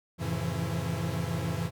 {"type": "tone cluster", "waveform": "45% pulse", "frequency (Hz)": [88.9, 108.6, 135, 164.2, 171.1], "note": ["F2", "A2", "C#3", "E3", "F3"], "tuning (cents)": [31, -22, -45, -6, -35], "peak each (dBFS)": [-37, -36, -36, -34, -37], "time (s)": [0.18, 1.71], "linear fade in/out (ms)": 50, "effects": []}